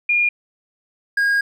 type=tone pair in turn; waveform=sine / triangle; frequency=2421 / 1630.8 Hz; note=D#7 / G#6; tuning=-48 / -32 cents; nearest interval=perfect fifth; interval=684 cents; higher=first; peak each=-14 / -13 dBFS; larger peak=second; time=0.09-0.29 / 1.17-1.41 s; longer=second; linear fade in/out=5 ms; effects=none